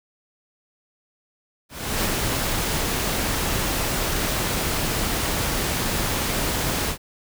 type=noise with ADSR envelope; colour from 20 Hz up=pink; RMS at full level=-22 dBFS; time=1.69-6.98 s; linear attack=350 ms; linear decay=28 ms; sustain=-2 dB; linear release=92 ms; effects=none